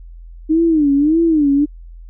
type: tone with vibrato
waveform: sine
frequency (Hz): 305.7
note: D#4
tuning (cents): -30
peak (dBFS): -10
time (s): 0.49-1.66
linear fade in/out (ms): 20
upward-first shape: sine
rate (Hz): 1.7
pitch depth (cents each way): 160
effects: added 42 Hz sine -33 dBFS peak until 2.09 s